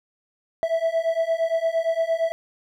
triangle beating tone pair, 653 / 661.7 Hz, E5 / E5, -17 / +6 cents, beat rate 8.7 Hz, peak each -22 / -21 dBFS, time 0.63-2.32 s, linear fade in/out 0 ms, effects none

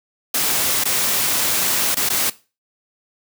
white noise with dropouts, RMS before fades -19 dBFS, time 0.34-2.3 s, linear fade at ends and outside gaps 5 ms, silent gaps 0.839-0.853 / 1.947-1.968 / 2.09-2.1 s, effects noise-tail reverb RT60 0.3 s tail -18 dB re dry + high-pass 100 Hz 12 dB/octave

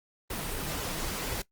pink noise with flanger, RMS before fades -34 dBFS, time 0.3-1.42 s, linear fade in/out 5 ms, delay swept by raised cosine 2 to 6.4 ms, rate 3.9 Hz, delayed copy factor +0.6, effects noise-tail reverb RT60 0.1 s tail -20 dB re dry + Opus 32 kbps

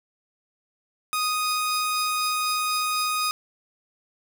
sawtooth tone pair together, 1244.5 / 4982 Hz, D#6 / D#8, 0 / +1 cents, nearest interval 2 octaves, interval 2401 cents, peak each -20 / -28 dBFS, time 1.13-3.31 s, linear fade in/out 0 ms, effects none

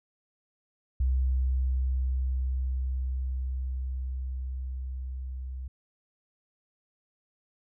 sine tone with level ramp, 64.5 Hz, C2, 24 cents flat, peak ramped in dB -22 to -34 dBFS, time 1-5.68 s, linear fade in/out 5 ms, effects none

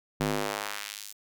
square tone with high-pass filter sweep, 51.4 Hz, G#1, 17 cents flat, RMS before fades -33 dBFS, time 0.2-1.13 s, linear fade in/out 10 ms, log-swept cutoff 150 to 6900 Hz, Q 0.83, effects none

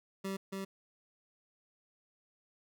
25% pulse tone with echo, 193.8 Hz, G3, 20 cents flat, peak -32 dBFS, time 0.24-0.37 s, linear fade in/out 10 ms, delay 280 ms, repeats 1, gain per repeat -2 dB, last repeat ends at 0.65 s, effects none

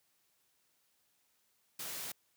white high-pass noise, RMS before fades -42 dBFS, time 1.79-2.12 s, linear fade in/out 5 ms, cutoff 100 Hz, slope 48 dB/octave, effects white hiss -75 dBFS RMS until 2.36 s + high-pass 60 Hz 12 dB/octave

